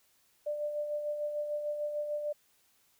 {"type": "tone with tremolo", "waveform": "sine", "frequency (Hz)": 593, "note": "D5", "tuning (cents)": 17, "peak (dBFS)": -30, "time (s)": [0.46, 2.33], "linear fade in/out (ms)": 10, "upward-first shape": "sine", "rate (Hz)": 6.7, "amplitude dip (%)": 45, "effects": ["white hiss -69 dBFS RMS until 2.99 s"]}